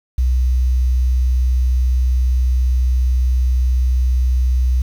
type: tone with quantisation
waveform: sine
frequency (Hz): 62.7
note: B1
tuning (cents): +27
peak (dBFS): -12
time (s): 0.18-4.82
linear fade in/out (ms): 5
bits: 7
effects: none